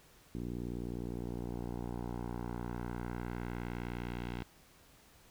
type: tone with low-pass filter sweep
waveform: 10% pulse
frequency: 59.7 Hz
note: A#1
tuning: 42 cents sharp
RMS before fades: -40 dBFS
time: 0.35-4.43 s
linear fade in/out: 0 ms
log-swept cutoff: 320 to 3300 Hz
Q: 1.3
effects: pink hiss -62 dBFS RMS until 5.3 s